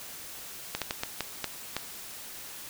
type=slowing click train; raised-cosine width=0.2 ms; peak=-12 dBFS; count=7; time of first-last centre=0.75-1.766 s; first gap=67 ms; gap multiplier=1.37; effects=white hiss -43 dBFS RMS until 2.69 s